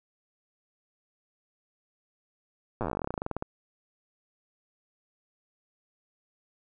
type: slowing click train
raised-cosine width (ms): 1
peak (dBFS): -17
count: 25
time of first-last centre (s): 2.81-3.424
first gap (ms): 8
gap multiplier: 1.09
effects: none